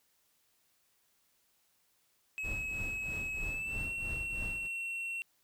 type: tone with pitch glide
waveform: triangle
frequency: 2567 to 2720 Hz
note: E7 to F7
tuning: -47 to -46 cents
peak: -34 dBFS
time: 2.38-5.22 s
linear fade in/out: 0 ms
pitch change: +101 cents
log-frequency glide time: 3.41-3.87 s
type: noise with tremolo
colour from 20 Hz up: brown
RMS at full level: -39 dBFS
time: 2.43-4.68 s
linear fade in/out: 20 ms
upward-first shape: triangle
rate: 3.1 Hz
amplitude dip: 85%
effects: white hiss -73 dBFS RMS until 5.43 s